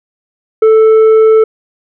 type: tone with tanh clipping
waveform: sine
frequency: 440 Hz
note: A4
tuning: in tune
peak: -4 dBFS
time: 0.62-1.44 s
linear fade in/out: 5 ms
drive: 5 dB
effects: none